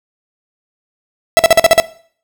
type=tone bursts; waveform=45% pulse; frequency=660 Hz; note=E5; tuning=2 cents sharp; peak=-3 dBFS; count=7; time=1.37-1.8 s; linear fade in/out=0 ms; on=22 ms; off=46 ms; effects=noise-tail reverb RT60 0.5 s tail -19 dB re dry